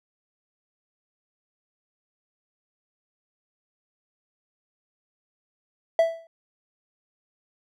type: tone with exponential decay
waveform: triangle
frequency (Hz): 660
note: E5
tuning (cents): +2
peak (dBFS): -11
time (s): 5.99-6.27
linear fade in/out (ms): 2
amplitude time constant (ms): 60
effects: none